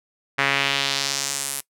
sawtooth tone with band-pass filter sweep, 138.59 Hz, C#3, in tune, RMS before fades -24 dBFS, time 0.38-1.61 s, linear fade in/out 10 ms, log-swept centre 1900 to 11000 Hz, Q 1.7, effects noise-tail reverb RT60 0.1 s tail -21 dB re dry

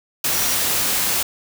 sine tone in noise, 5780 Hz, F#8, 41 cents flat, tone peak -28 dBFS, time 0.33-0.55 s, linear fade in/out 5 ms, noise white, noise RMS -20 dBFS, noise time 0.24-1.23 s, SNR -11 dB, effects none

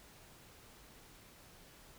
silence, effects pink hiss -59 dBFS RMS until 1.98 s

